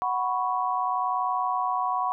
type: chord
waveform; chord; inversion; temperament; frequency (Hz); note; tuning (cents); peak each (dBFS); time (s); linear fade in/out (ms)
sine; F# suspended fourth; none; equal; 740 / 987.8 / 1108.7; F#5 / B5 / C#6; 0 / 0 / 0; -28; 0.02-2.12; 0
effects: none